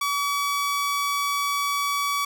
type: tone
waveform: sawtooth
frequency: 1140 Hz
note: C#6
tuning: 48 cents sharp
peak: -19 dBFS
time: 0.01-2.25 s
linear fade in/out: 5 ms
effects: none